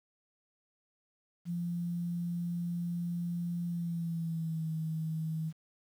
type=tone with pitch glide; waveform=sine; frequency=172.7 to 159.28 Hz; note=F3 to D#3; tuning=-19 to +41 cents; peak=-32 dBFS; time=1.45-5.53 s; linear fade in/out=50 ms; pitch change=-140 cents; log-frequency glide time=3.67-4.7 s; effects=10-bit